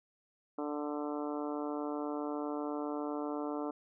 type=harmonic tone; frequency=147.7 Hz; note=D3; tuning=10 cents sharp; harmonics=2 / 3 / 4 / 5 / 6 / 7 / 8 / 9; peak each=-37 / -41 / -43 / -45 / -47 / -48 / -49 / -50 dBFS; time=0.58-3.71 s; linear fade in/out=5 ms; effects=none